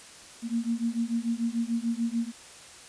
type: beating tone pair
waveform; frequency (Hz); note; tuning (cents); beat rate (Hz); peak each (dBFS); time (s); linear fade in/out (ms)
sine; 228.9 / 235.7; A#3 / A#3; -31 / +19; 6.8; -29; 0.42-2.32; 50
effects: white hiss -48 dBFS RMS until 2.88 s + resampled to 22050 Hz